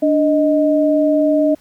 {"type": "tone pair together", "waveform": "sine", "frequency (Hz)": [293.7, 622.3], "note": ["D4", "D#5"], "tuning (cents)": [0, 0], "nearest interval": "octave + minor second", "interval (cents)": 1300, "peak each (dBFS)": -14, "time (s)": [0.02, 1.55], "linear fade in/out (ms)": 10, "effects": ["pink hiss -53 dBFS RMS until 1.6 s"]}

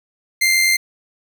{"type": "tone with amplitude modulation", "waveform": "sawtooth", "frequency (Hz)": 2093, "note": "C7", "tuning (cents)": 0, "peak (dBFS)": -8, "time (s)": [0.41, 0.77], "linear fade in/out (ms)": 10, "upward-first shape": "sine", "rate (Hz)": 90, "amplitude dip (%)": 35, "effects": []}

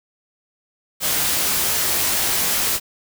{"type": "noise with comb filter", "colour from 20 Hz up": "white", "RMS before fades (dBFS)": -20, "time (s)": [1, 2.8], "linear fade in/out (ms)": 50, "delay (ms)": 19, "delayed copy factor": -0.5, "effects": []}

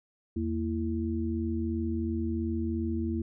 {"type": "tone cluster", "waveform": "sine", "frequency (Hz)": [82.8, 229.5, 332.4], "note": ["E2", "A#3", "E4"], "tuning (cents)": [8, -27, 15], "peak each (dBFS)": [-32, -32, -33], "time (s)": [0.36, 3.22], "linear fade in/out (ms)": 5, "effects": []}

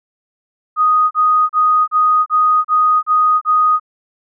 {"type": "tone bursts", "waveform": "sine", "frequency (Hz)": 1244.5, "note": "D#6", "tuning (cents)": 0, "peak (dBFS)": -9, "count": 8, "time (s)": [0.76, 3.798], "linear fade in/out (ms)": 50, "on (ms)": 350, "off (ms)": 34, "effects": []}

